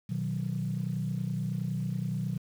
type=chord; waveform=sine; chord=B major; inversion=none; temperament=equal; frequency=123.47 / 155.56 / 185 Hz; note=B2 / D#3 / F#3; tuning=0 / 0 / 0 cents; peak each=-33 dBFS; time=0.09-2.38 s; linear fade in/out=10 ms; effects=tanh soft clip ceiling -22 dBFS + 9-bit